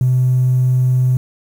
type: tone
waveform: triangle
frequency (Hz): 127.4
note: C3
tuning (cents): -46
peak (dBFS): -7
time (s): 0.01-1.17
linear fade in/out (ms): 2
effects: tanh soft clip ceiling -8 dBFS + 7-bit